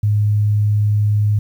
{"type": "tone", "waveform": "sine", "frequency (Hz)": 104.6, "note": "G#2", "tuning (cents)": 13, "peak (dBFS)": -12, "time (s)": [0.03, 1.39], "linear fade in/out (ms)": 5, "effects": ["8-bit"]}